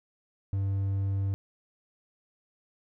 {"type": "tone", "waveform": "triangle", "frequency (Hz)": 97.9, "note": "G2", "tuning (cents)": -2, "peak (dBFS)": -24, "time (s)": [0.53, 1.34], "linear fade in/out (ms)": 0, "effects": []}